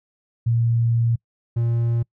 sine / triangle tone pair in turn, 116.54 / 117.22 Hz, A#2 / A#2, 0 / +10 cents, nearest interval unison, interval 10 cents, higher second, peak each -16 dBFS, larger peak neither, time 0.46-1.16 / 1.56-2.03 s, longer first, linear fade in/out 10 ms, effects noise-tail reverb RT60 0.1 s tail -26 dB re dry

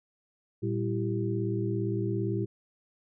sine tone cluster, 114.3 / 194.9 / 334 / 391.6 Hz, A#2 / G3 / E4 / G4, -34 / -10 / +23 / -2 cents, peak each -30 / -35 / -33 / -34 dBFS, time 0.62-2.46 s, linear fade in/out 20 ms, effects none

